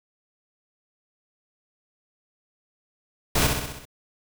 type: noise with echo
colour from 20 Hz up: pink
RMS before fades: -21 dBFS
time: 3.35-3.47 s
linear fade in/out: 5 ms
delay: 64 ms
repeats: 6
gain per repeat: -4 dB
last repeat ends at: 3.854 s
effects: none